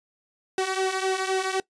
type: tone with flanger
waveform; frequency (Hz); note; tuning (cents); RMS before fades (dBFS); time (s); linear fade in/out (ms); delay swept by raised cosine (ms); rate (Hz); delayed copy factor
sawtooth; 379.3; F#4; +43; -26; 0.58-1.6; 2; 1.7 to 3; 3.9; -0.7
effects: noise-tail reverb RT60 0.1 s tail -21 dB re dry + resampled to 22050 Hz